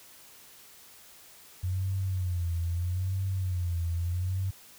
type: tone with vibrato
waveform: sine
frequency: 90 Hz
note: F#2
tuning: 47 cents flat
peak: -27 dBFS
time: 1.63-4.51 s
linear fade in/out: 10 ms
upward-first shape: sine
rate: 0.78 Hz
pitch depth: 110 cents each way
effects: white hiss -53 dBFS RMS until 4.78 s